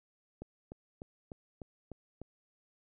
click train, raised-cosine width 2 ms, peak -30 dBFS, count 7, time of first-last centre 0.42-2.216 s, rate 3.34 Hz, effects none

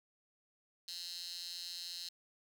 15% pulse tone with high-pass filter, 174.3 Hz, F3, 3 cents flat, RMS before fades -45 dBFS, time 0.88-2.09 s, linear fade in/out 2 ms, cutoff 4300 Hz, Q 5.8, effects none

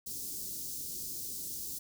white band-stop noise, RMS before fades -40 dBFS, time 0.06-1.79 s, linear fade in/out 10 ms, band 380 to 4900 Hz, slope 24 dB/octave, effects none

